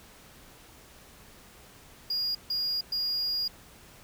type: tone bursts at uneven times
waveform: triangle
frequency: 4850 Hz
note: D#8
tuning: 45 cents flat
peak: -26 dBFS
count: 3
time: 2.1-2.35 / 2.5-2.81 / 2.92-3.48 s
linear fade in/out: 5 ms
effects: pink hiss -53 dBFS RMS until 4.03 s